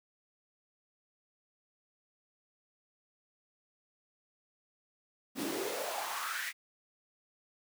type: noise with high-pass filter sweep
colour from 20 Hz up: pink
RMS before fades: -37 dBFS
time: 5.35-6.53 s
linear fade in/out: 50 ms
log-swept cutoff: 230 to 2100 Hz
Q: 4.2
effects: none